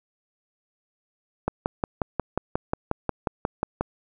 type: click train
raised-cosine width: 1 ms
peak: -9 dBFS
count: 14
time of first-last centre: 1.48-3.81 s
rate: 5.58 Hz
effects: none